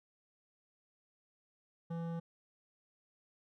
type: tone with hard clipping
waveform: sine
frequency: 167.3 Hz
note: E3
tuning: 26 cents sharp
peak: -39 dBFS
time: 1.9-2.2 s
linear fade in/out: 10 ms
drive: 13 dB
effects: none